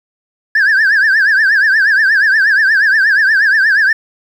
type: tone with vibrato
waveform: sine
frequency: 1661.2 Hz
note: G#6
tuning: in tune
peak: -5 dBFS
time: 0.55-3.93 s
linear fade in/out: 5 ms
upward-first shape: triangle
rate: 8.4 Hz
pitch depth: 170 cents each way
effects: tanh soft clip ceiling -6 dBFS + 7-bit